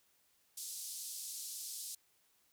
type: band-pass noise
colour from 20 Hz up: white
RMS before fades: -45 dBFS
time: 0.57-1.95 s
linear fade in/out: 5 ms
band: 4300 to 12000 Hz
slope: 24 dB/octave
effects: white hiss -73 dBFS RMS until 2.52 s